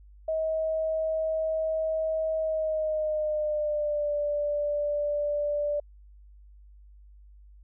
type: tone with pitch glide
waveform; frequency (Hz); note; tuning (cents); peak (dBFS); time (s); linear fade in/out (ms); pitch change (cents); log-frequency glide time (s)
sine; 636 to 586.6; D#5 to D5; +38 to -2; -25; 0.28-5.8; 5; -140; 2.38-4.13
effects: added 50 Hz sine -49 dBFS peak until 7.63 s